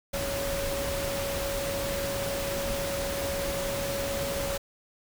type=tone in noise; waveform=sine; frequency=557 Hz; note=C#5; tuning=8 cents sharp; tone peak=-31 dBFS; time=0.13-4.58 s; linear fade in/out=10 ms; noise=pink; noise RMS=-33 dBFS; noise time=0.13-4.58 s; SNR=-1 dB; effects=none